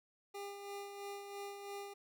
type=tone with tremolo; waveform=25% pulse; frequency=402 Hz; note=G4; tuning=44 cents sharp; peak=-39 dBFS; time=0.34-1.94 s; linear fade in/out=10 ms; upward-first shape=sine; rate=3 Hz; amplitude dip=45%; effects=none